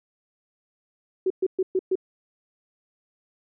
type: tone bursts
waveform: sine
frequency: 375 Hz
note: F#4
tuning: 23 cents sharp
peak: -19 dBFS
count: 5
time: 1.26-1.955 s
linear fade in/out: 5 ms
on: 43 ms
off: 120 ms
effects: none